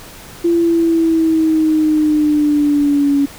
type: exponential sweep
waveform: sine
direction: down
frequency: 341.7 to 280.2 Hz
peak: -10 dBFS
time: 0.44-3.26 s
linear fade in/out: 10 ms
effects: pink hiss -36 dBFS RMS until 3.38 s